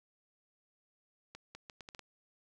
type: accelerating click train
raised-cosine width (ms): 0.2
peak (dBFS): -30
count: 7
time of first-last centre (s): 1.35-1.993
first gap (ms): 200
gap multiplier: 0.74
effects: 11-bit